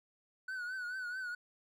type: tone with vibrato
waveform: triangle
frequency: 1488 Hz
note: F#6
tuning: 9 cents sharp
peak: -36 dBFS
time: 0.48-1.35 s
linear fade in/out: 5 ms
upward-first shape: triangle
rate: 4.6 Hz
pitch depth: 78 cents each way
effects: none